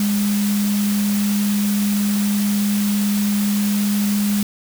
sine tone in noise, 204.8 Hz, G#3, 24 cents flat, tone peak -16 dBFS, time 0-4.43 s, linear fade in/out 2 ms, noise white, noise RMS -28 dBFS, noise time 0-4.43 s, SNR +9 dB, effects none

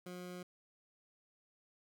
20% pulse tone, 179.6 Hz, F3, 49 cents sharp, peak -40 dBFS, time 0.06-0.43 s, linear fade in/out 5 ms, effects none

